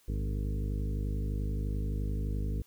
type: harmonic tone with a mistuned harmonic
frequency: 51.6 Hz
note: G#1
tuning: 10 cents flat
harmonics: 1 / 2 / 3 / 4 / 5 / 6 / 8 / 9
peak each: -31 / -37 / -41 / -43 / -45 / -47 / -49 / -50 dBFS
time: 0.08-2.62 s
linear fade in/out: 5 ms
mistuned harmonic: 1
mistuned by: +100 cents
effects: white hiss -65 dBFS RMS until 2.66 s